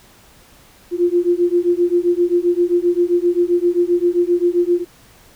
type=beating tone pair; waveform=sine; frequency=346.5 / 354.1 Hz; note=F4 / F4; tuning=-14 / +24 cents; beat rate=7.6 Hz; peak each=-16 dBFS; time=0.91-4.85 s; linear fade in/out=50 ms; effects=pink hiss -48 dBFS RMS until 5.35 s